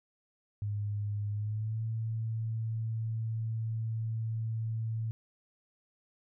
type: tone with pitch glide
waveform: sine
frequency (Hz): 103.4 to 112.11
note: G#2 to A2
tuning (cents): -7 to +33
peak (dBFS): -31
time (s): 0.62-5.11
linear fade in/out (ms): 0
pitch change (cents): +140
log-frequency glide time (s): 1.31-1.83
effects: none